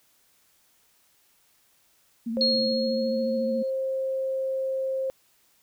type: tone with vibrato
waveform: sine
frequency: 228.8 Hz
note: A#3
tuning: 32 cents flat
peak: -27 dBFS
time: 2.26-3.63 s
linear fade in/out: 10 ms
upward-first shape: sine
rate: 14 Hz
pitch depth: 47 cents each way
type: tone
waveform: sine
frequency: 530 Hz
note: C5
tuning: 22 cents sharp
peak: -25 dBFS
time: 2.37-5.1 s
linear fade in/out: 0 ms
type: tone with exponential decay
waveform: sine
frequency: 4280 Hz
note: C8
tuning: 38 cents sharp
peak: -19 dBFS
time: 2.41-3.7 s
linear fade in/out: 1 ms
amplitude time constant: 280 ms
effects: white hiss -64 dBFS RMS until 5.62 s